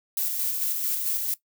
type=noise with tremolo; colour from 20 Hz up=violet; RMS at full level=-26 dBFS; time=0.17-1.34 s; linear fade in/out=2 ms; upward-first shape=square; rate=4.5 Hz; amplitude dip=30%; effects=noise-tail reverb RT60 0.1 s tail -17 dB re dry